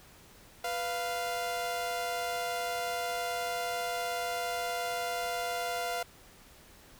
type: tone pair together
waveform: sawtooth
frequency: 493.9 / 695.2 Hz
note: B4 / F5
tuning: 0 / -8 cents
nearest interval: tritone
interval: 592 cents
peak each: -34 / -29 dBFS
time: 0.64-6.03 s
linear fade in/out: 5 ms
effects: pink hiss -56 dBFS RMS until 6.99 s